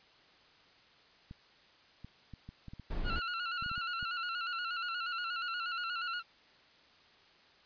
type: clicks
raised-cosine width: 5 ms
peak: -34 dBFS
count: 12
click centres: 1.311 / 2.046 / 2.337 / 2.49 / 2.683 / 2.735 / 2.797 / 3.625 / 3.662 / 3.715 / 3.779 / 4.028 s
type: noise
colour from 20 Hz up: brown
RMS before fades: -35 dBFS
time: 2.9-3.2 s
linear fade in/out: 10 ms
type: tone with vibrato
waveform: sawtooth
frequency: 1396.9 Hz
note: F6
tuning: in tune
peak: -31 dBFS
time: 3.04-6.23 s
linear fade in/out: 50 ms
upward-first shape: square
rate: 8.4 Hz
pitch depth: 54 cents each way
effects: white hiss -62 dBFS RMS until 7.65 s + resampled to 11025 Hz